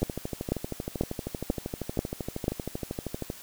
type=two click trains; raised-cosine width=2 ms; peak=-11 / -18 dBFS; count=6 / 43; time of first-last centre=0.03-2.481 / 0.02-3.301 s; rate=2.04 / 12.8 Hz; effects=white hiss -47 dBFS RMS until 3.42 s